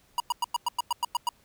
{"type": "tone bursts", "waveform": "square", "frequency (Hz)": 962, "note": "B5", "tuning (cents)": -46, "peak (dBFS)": -24, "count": 10, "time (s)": [0.18, 1.29], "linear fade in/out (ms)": 2, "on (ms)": 21, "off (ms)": 100, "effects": ["pink hiss -63 dBFS RMS until 1.44 s"]}